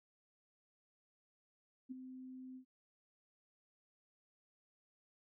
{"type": "tone with ADSR envelope", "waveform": "sine", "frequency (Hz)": 257.8, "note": "C4", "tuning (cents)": -26, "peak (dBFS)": -40, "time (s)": [1.89, 2.65], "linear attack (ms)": 24, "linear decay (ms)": 15, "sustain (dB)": -8, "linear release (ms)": 89, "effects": []}